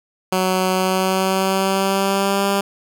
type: tone with pitch glide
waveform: 10% pulse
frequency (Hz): 186.2 to 198.41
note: F#3 to G3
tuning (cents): +11 to +21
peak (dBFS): -8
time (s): 0.32-2.61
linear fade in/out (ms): 5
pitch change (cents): +110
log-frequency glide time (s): 0.73-2.47
effects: none